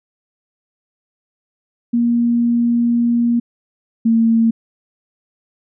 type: tone pair in turn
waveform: sine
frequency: 236.6 / 227.4 Hz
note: A#3 / A#3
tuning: +26 / -43 cents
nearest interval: minor second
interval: 69 cents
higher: first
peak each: -12 / -10 dBFS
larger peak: second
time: 1.93-3.4 / 4.05-4.51 s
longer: first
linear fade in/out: 10 ms
effects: none